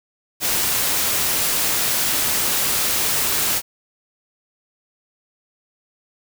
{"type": "noise", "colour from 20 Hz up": "white", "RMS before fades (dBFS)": -20, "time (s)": [0.4, 3.62], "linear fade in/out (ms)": 50, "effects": []}